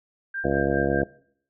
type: tone with tremolo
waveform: sine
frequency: 1587 Hz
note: G6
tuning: 21 cents sharp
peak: -26 dBFS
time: 0.34-1.02 s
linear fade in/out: 5 ms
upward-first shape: triangle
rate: 5 Hz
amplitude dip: 95%
type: harmonic tone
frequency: 69.3 Hz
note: C#2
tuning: in tune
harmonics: 1 / 2 / 3 / 4 / 5 / 6 / 7 / 8 / 9 / 10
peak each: -33 / -30 / -30 / -30 / -27 / -33 / -27 / -33 / -30 / -31 dBFS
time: 0.44-1.04 s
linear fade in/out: 5 ms
effects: noise-tail reverb RT60 0.6 s tail -21 dB re dry